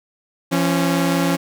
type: tone pair together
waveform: sawtooth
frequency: 170.8 / 275.4 Hz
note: F3 / C#4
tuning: -38 / -11 cents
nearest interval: minor sixth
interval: 827 cents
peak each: -15 dBFS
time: 0.51-1.37 s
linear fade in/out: 20 ms
effects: none